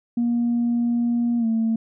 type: tone with pitch glide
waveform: sine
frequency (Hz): 237.3 to 225.1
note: A#3 to A3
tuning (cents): +31 to +40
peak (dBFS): -17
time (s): 0.17-1.76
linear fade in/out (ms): 5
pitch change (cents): -91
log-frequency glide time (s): 1.38-1.46
effects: tanh soft clip ceiling -15 dBFS